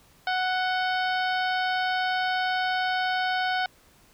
harmonic tone with a mistuned harmonic, 740 Hz, F#5, in tune, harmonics 1 / 2 / 3 / 4 / 5 / 6 / 7, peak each -26 / -28 / -36 / -36 / -39 / -40 / -43 dBFS, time 0.27-3.66 s, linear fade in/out 2 ms, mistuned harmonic 4, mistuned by +51 cents, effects pink hiss -58 dBFS RMS until 4.13 s

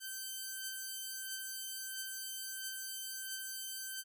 5% pulse beating tone pair, 1546 / 1547.5 Hz, G6 / G6, -24 / -23 cents, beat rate 1.5 Hz, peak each -36 / -31 dBFS, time 0-4.04 s, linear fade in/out 50 ms, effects none

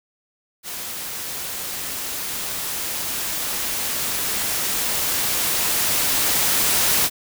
white noise with level ramp, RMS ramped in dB -31 to -18 dBFS, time 0.63-7.1 s, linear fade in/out 50 ms, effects none

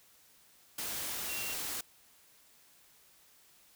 sine tone in noise, 2746 Hz, F7, 30 cents flat, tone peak -41 dBFS, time 1.29-1.54 s, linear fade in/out 5 ms, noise white, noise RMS -38 dBFS, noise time 0.78-1.81 s, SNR -6 dB, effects white hiss -63 dBFS RMS until 3.75 s

